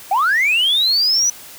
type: linear sweep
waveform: sine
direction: up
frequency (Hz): 719 to 5990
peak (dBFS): -11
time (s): 0.11-1.3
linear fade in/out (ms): 5
effects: tanh soft clip ceiling -10 dBFS + white hiss -38 dBFS RMS until 1.58 s